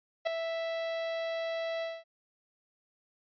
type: tone with ADSR envelope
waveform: 45% pulse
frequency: 659 Hz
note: E5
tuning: 1 cent flat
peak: -24 dBFS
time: 0.25-2.04 s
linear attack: 21 ms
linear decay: 3 ms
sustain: -8 dB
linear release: 220 ms
effects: resampled to 11025 Hz